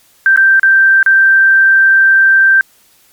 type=tone with dropouts; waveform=sine; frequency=1568 Hz; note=G6; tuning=in tune; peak=-4 dBFS; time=0.26-2.61 s; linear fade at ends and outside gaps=1 ms; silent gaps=0.362-0.374 / 0.596-0.631 / 1.029-1.062 s; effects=white hiss -49 dBFS RMS until 3.12 s + MP3 96 kbps